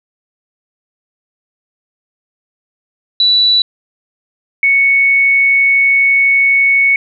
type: tone pair in turn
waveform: sine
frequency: 3951 / 2217 Hz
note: B7 / C#7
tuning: 0 / 0 cents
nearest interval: minor seventh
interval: 1000 cents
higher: first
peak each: -7 dBFS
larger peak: neither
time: 3.2-3.62 / 4.63-6.96 s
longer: second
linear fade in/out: 2 ms
effects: none